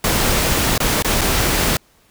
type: noise with dropouts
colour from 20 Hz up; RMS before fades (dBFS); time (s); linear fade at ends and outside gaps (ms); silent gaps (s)
pink; -17; 0.04-1.77; 2; 0.779-0.802 / 1.024-1.046 / 1.211-1.215
effects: pink hiss -55 dBFS RMS until 2.1 s